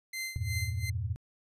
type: tone with tremolo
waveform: sawtooth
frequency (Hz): 2075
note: C7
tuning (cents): -15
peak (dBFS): -30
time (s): 0.13-0.9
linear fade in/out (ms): 5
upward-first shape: sine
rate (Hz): 2.8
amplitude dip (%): 90
type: chord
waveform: sine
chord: E diminished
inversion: none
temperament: equal with one note detuned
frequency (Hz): 83.36 / 98 / 116.54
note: E2 / G2 / Bb2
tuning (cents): +20 / 0 / 0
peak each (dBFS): -35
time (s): 0.36-1.16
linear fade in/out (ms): 0
effects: resampled to 32000 Hz